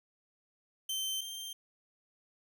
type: tone pair in turn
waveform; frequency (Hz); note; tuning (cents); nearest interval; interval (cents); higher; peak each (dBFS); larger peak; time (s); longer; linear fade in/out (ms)
sawtooth; 3100 / 3158; G7 / G7; -20 / +12; unison; 32; second; -30 / -37; first; 0.89-1.21 / 1.21-1.53; neither; 5
effects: none